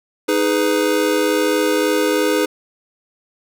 square chord, G# minor, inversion second, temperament just, 311.5 / 415.3 / 498.4 Hz, D#4 / G#4 / B4, +2 / 0 / +16 cents, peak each -20 dBFS, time 0.28-2.46 s, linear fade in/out 10 ms, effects none

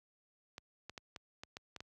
clicks, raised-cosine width 0.2 ms, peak -28 dBFS, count 8, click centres 0.581 / 0.896 / 0.978 / 1.162 / 1.435 / 1.569 / 1.763 / 1.805 s, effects high-pass 60 Hz 12 dB/octave

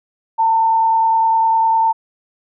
sine tone with frequency modulation, 900 Hz, A5, 39 cents sharp, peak -11 dBFS, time 0.38-1.93 s, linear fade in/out 20 ms, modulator 29.8 Hz, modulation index 0.43, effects none

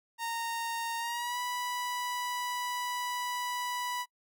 sawtooth tone with pitch glide, 924 to 984.6 Hz, A#5 to B5, -16 to -6 cents, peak -29 dBFS, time 0.18-4.06 s, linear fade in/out 50 ms, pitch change +110 cents, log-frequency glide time 0.98-1.39 s, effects noise-tail reverb RT60 0.1 s tail -25 dB re dry

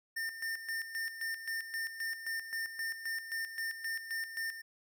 square tone with tremolo, 1809 Hz, A6, 48 cents sharp, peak -35 dBFS, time 0.16-4.62 s, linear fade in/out 10 ms, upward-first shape square, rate 3.8 Hz, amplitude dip 65%, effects none

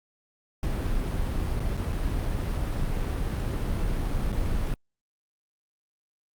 brown noise with dropouts, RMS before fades -27 dBFS, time 0.63-4.74 s, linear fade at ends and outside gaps 1 ms, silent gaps 1.596-1.602 / 1.769-1.774 / 1.924-1.928 / 4.319-4.327 s, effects Opus 48 kbps

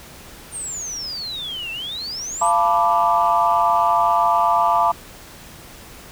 sine exponential two-way sweep, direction down then up, 9070 to 2638 to 9070 Hz, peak -26 dBFS, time 0.51-2.53 s, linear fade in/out 50 ms, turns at 1.71 s
sine chord, B half-diminished seventh, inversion second, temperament equal with one note detuned, 689.6 / 880 / 987.8 / 1174.7 Hz, F5 / A5 / B5 / D6, -22 / 0 / 0 / 0 cents, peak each -19 dBFS, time 2.41-4.92 s, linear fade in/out 10 ms
effects tanh soft clip ceiling -5 dBFS + pink hiss -41 dBFS RMS until 6.11 s

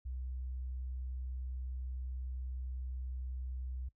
sine tone, 63.6 Hz, C2, 48 cents flat, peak -38 dBFS, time 0.05-3.89 s, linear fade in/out 10 ms, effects noise-tail reverb RT60 0.1 s tail -19 dB re dry

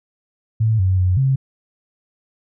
sine tone with pitch steps, 110.7 / 93.6 / 91.5 / 134 Hz, A2 / F#2 / F#2 / C3, +11 / +20 / -19 / +42 cents, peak -13 dBFS, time 0.6-1.36 s, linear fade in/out 10 ms, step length 190 ms, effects none

